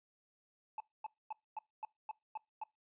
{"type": "tone bursts", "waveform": "triangle", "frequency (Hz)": 867, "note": "A5", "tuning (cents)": -26, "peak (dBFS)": -37, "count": 8, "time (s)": [0.78, 2.636], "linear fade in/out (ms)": 2, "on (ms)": 22, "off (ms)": 240, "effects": ["noise-tail reverb RT60 0.2 s tail -23 dB re dry", "resampled to 8000 Hz"]}